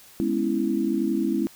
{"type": "chord", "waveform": "sine", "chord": "C# minor seventh", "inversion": "second", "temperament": "equal with one note detuned", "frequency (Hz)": [207.7, 247.7, 277.2, 329.6], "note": ["G#3", "B3", "C#4", "E4"], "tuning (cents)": [0, 5, 0, 0], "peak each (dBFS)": [-27, -28, -28, -25], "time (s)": [0.2, 1.47], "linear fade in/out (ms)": 0, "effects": ["white hiss -50 dBFS RMS until 1.55 s"]}